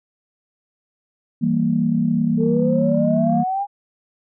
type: chord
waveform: sine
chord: E diminished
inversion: none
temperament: equal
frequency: 164.81 / 196 / 233.1 Hz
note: E3 / G3 / Bb3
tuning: 0 / 0 / 0 cents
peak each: -21 / -22 / -18 dBFS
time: 1.41-3.44 s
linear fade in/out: 20 ms
type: exponential sweep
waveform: sine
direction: up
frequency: 440 to 819 Hz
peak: -19 dBFS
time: 2.37-3.67 s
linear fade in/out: 50 ms
effects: tanh soft clip ceiling -4 dBFS